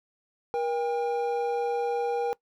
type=tone pair together; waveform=triangle; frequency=475.9 / 801 Hz; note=A#4 / G5; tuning=+36 / +37 cents; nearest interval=major sixth; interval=901 cents; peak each=-25 / -28 dBFS; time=0.54-2.33 s; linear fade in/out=0 ms; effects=noise-tail reverb RT60 0.1 s tail -22 dB re dry